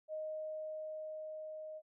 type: tone with level ramp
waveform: sine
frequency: 622.3 Hz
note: D#5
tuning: in tune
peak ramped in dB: -38 to -44 dBFS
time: 0.08-1.82 s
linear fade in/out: 50 ms
effects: none